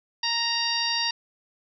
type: harmonic tone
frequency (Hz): 932.3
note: A#5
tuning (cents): 0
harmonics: 1 / 2 / 3 / 4 / 5 / 6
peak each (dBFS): -32 / -32 / -31 / -32 / -27 / -32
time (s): 0.23-1.11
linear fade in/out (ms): 5
effects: none